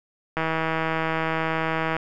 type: click train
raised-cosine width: 0.5 ms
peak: -10 dBFS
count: 258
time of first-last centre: 0.37-1.966 s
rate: 161 Hz
effects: none